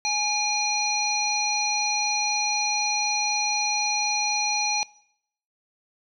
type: harmonic tone with a mistuned harmonic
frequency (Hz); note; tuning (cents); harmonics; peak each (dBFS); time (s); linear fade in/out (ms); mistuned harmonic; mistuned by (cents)
834; G#5; +7; 1 / 3 / 5 / 7; -28 / -28 / -28 / -28; 0.05-4.83; 0; 3; -47
effects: noise-tail reverb RT60 0.7 s tail -21 dB re dry